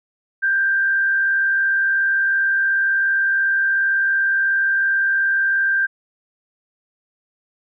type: tone with frequency modulation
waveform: sine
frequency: 1579 Hz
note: G6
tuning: 12 cents sharp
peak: -15 dBFS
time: 0.42-5.87 s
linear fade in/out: 20 ms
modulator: 62.8 Hz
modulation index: 0.46
effects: none